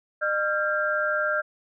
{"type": "tone cluster", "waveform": "sine", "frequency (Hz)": [607, 1381, 1598], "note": ["D#5", "F6", "G6"], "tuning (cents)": [-43, -20, 33], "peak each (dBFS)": [-27, -26, -27], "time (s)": [0.21, 1.42], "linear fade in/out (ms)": 20, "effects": []}